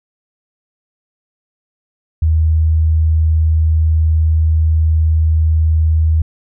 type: tone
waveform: sine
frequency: 79.4 Hz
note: D#2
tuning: 36 cents sharp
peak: -9 dBFS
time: 2.22-6.22 s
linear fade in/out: 5 ms
effects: none